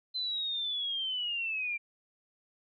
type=linear sweep; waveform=sine; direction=down; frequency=4070 to 2349 Hz; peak=-31 dBFS; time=0.14-1.78 s; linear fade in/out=20 ms; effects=none